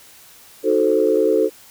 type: chord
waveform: sine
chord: D# diminished seventh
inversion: none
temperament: equal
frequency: 311.1 / 370 / 440 / 523.3 Hz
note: D#4 / F#4 / A4 / C5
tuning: 0 / 0 / 0 / 0 cents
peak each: -21 / -20 / -16 / -20 dBFS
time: 0.63-1.5 s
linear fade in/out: 50 ms
effects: tanh soft clip ceiling -3 dBFS + white hiss -46 dBFS RMS until 1.7 s